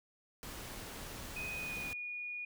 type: noise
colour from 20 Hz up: pink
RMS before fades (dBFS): -46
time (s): 0.43-1.93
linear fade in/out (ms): 0
type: tone with pitch glide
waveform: sine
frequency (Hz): 2502 to 2448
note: D#7 to D#7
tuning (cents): +9 to -29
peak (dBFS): -39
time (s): 1.36-2.45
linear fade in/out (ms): 5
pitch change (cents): -38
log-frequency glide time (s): 1.51-1.95
effects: none